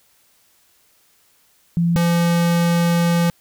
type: tone pair in turn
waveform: sine / square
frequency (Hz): 170.1 / 170.87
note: F3 / F3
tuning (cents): -45 / -38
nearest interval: unison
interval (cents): 7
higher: second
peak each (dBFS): -14 / -15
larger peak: first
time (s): 1.77-1.96 / 1.96-3.3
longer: second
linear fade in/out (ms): 0
effects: white hiss -58 dBFS RMS until 3.4 s